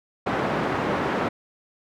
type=band-pass noise; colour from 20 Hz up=pink; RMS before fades=-25 dBFS; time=0.26-1.29 s; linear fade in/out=10 ms; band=190 to 1500 Hz; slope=12 dB/octave; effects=none